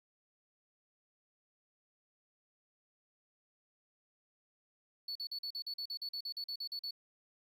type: tone bursts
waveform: triangle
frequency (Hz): 4435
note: C#8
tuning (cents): 0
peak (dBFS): -36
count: 16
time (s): 5.08-6.909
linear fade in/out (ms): 5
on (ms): 74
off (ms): 43
effects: tanh soft clip ceiling -32 dBFS + 12-bit